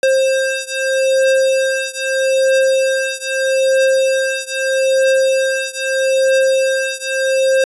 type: beating tone pair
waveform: square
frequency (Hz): 530 / 530.79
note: C5 / C5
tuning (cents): +22 / +25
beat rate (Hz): 0.79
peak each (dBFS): -16 / -17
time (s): 0.03-7.64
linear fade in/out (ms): 2
effects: resampled to 24000 Hz